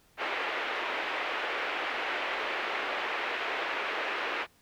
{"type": "band-pass noise", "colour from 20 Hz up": "white", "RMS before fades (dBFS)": -33, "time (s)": [0.17, 4.47], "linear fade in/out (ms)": 50, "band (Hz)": [350, 2600], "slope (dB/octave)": 24, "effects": ["pink hiss -64 dBFS RMS until 4.61 s"]}